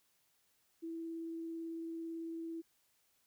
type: tone with vibrato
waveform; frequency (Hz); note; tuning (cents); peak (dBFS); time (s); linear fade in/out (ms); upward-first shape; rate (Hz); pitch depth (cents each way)
sine; 329.6; E4; 0; -40; 0.82-2.62; 20; triangle; 18; 10
effects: white hiss -75 dBFS RMS until 3.26 s